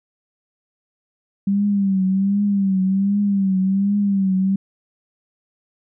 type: tone with vibrato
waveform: sine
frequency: 196 Hz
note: G3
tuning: in tune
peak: -15 dBFS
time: 1.47-4.56 s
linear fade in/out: 5 ms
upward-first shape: triangle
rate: 1.3 Hz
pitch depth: 84 cents each way
effects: none